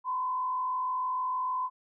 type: tone with frequency modulation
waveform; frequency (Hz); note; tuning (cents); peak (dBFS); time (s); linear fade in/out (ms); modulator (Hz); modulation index
sine; 1017; C6; -50; -28; 0.04-1.7; 50; 46.5; 0.51
effects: none